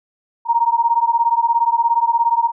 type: beating tone pair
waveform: sine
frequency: 925 / 942 Hz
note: A#5 / A#5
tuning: -14 / +18 cents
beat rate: 17 Hz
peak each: -16 dBFS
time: 0.45-2.52 s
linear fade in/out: 50 ms
effects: none